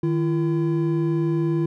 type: tone pair together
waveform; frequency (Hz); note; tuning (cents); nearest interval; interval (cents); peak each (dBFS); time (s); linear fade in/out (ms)
triangle; 155.3 / 338.1; D#3 / E4; -3 / +44; octave + minor second; 1347; -20 / -20; 0.03-1.66; 5
effects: none